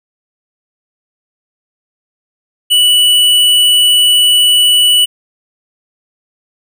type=tone with hard clipping; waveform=sine; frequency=2956 Hz; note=F#7; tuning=2 cents flat; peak=-7 dBFS; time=2.7-5.06 s; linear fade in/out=20 ms; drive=13 dB; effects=none